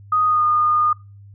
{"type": "tone with pitch glide", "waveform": "sine", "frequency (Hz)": [1244.5, 1221.7], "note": ["D#6", "D#6"], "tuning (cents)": [0, -32], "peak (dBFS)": -14, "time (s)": [0.12, 0.93], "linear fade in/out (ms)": 5, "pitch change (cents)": -32, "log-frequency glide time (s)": [0.26, 0.44], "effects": ["noise-tail reverb RT60 0.3 s tail -24 dB re dry", "added 100 Hz sine -40 dBFS peak until 1.34 s"]}